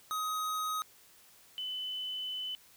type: tone pair in turn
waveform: square / sine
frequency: 1259 / 3016 Hz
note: D#6 / F#7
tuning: +20 / +32 cents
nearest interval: octave + minor third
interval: 1512 cents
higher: second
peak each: -33 / -35 dBFS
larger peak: first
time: 0.11-0.82 / 1.58-2.55 s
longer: second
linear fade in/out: 0 ms
effects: white hiss -60 dBFS RMS until 2.76 s